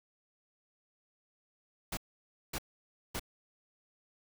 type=noise bursts; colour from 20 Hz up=pink; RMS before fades=-37 dBFS; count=3; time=1.92-3.196 s; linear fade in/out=5 ms; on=52 ms; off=560 ms; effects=none